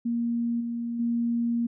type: tone with level steps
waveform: sine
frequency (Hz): 235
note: A#3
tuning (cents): +14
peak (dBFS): -24 / -28 / -23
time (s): 0.05-1.67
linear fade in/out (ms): 10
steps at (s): 0.6 / 0.99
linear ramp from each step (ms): 10
effects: none